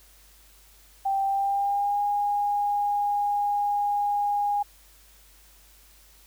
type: tone with pitch glide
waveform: sine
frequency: 784 to 818.7 Hz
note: G5 to G#5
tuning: 0 to -25 cents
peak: -22 dBFS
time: 1.05-4.63 s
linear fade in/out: 10 ms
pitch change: +75 cents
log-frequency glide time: 1.24-2.01 s
effects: added 50 Hz sine -56 dBFS peak until 6.26 s + white hiss -56 dBFS RMS until 6.26 s